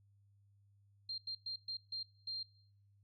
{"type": "tone bursts at uneven times", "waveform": "sine", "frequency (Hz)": 4186, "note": "C8", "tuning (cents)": 0, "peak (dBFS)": -39, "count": 6, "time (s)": [[1.09, 1.18], [1.27, 1.35], [1.46, 1.56], [1.68, 1.77], [1.92, 2.03], [2.27, 2.43]], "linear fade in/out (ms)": 5, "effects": ["noise-tail reverb RT60 0.8 s tail -23 dB re dry", "added 100 Hz sine -66 dBFS peak until 3.03 s"]}